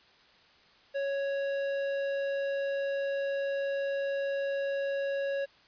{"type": "tone with tanh clipping", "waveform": "sine", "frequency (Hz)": 554.4, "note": "C#5", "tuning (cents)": 0, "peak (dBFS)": -31, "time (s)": [0.94, 5.46], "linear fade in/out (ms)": 20, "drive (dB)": 13, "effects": ["white hiss -60 dBFS RMS until 5.67 s", "resampled to 11025 Hz"]}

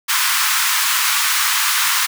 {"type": "high-pass noise", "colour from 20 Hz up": "pink", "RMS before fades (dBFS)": -17, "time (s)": [0.08, 2.07], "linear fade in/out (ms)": 20, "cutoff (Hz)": 1000, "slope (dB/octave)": 48, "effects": []}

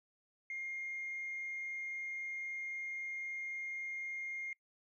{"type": "tone with frequency modulation", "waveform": "sine", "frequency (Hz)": 2125, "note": "C7", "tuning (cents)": 26, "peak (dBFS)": -38, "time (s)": [0.5, 4.53], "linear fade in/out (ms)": 2, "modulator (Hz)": 23.8, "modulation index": 0.25, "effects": ["noise-tail reverb RT60 0.1 s tail -24 dB re dry", "tanh soft clip ceiling -35 dBFS"]}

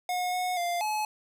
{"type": "tone with pitch steps", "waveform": "square", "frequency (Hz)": [723, 729, 697, 854], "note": ["F#5", "F#5", "F5", "G#5"], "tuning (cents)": [-40, -26, -4, 48], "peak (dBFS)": -28, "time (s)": [0.09, 1.05], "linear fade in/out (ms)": 2, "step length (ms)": 240, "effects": []}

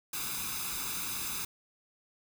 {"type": "noise with comb filter", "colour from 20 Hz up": "white", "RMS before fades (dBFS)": -36, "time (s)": [0.13, 1.45], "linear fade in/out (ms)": 5, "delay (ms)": 0.8, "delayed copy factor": 0.75, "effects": []}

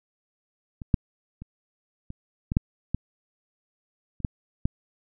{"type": "clicks", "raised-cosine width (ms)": 5, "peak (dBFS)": [-24, -6, -26, -24, -15, -6, -12, -29, -11, -10], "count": 10, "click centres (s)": [0.818, 0.942, 1.42, 2.104, 2.519, 2.569, 2.946, 4.203, 4.248, 4.655], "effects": []}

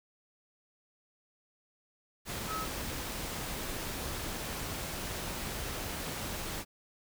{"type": "tone in noise", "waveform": "sine", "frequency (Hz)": 1287, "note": "E6", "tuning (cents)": -42, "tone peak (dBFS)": -35, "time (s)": [2.47, 2.67], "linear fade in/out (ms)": 50, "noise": "pink", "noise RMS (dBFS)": -38, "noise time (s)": [2.25, 6.65], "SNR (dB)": 0, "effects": []}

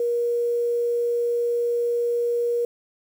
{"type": "tone with quantisation", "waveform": "sine", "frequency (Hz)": 475.1, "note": "A#4", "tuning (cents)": 33, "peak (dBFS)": -20, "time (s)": [0, 2.65], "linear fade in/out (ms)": 2, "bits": 8, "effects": []}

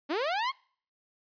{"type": "linear sweep", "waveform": "sawtooth", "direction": "up", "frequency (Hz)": [268.2, 1108.7], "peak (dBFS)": -24, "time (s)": [0.09, 0.52], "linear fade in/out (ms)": 20, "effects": ["noise-tail reverb RT60 0.5 s tail -25 dB re dry", "resampled to 11025 Hz"]}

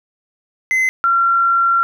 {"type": "tone pair in turn", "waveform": ["triangle", "sine"], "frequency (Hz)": [2051, 1368.9], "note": ["C7", "F6"], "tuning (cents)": [-35, -35], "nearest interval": "perfect fifth", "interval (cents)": 700, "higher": "first", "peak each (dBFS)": -11, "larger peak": "neither", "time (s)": [[0.71, 0.89], [1.04, 1.83]], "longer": "second", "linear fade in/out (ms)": 0, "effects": []}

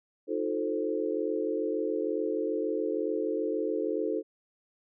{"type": "chord", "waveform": "sine", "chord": "F dominant seventh", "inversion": "third", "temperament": "equal with one note detuned", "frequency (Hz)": [311.1, 357.8, 440, 523.3], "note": ["Eb4", "F4", "A4", "C5"], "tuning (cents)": [0, 42, 0, 0], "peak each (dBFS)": [-33, -34, -31, -35], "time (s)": [0.27, 4.23], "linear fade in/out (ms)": 50, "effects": []}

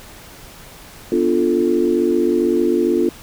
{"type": "chord", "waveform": "sine", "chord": "B half-diminished seventh", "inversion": "none", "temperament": "equal", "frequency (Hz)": [246.9, 293.7, 349.2, 440], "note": ["B3", "D4", "F4", "A4"], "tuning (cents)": [0, 0, 0, 0], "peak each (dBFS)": [-21, -21, -16, -21], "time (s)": [1.12, 3.09], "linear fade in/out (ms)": 2, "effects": ["pink hiss -40 dBFS RMS until 3.22 s"]}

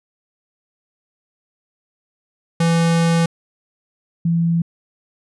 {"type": "tone pair in turn", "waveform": ["square", "sine"], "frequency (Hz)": [167, 167.9], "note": ["E3", "E3"], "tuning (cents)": [23, 32], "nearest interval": "unison", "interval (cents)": 9, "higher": "second", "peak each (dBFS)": -14, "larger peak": "neither", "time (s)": [[2.6, 3.26], [4.25, 4.62]], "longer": "first", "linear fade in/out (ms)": 5, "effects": ["resampled to 24000 Hz"]}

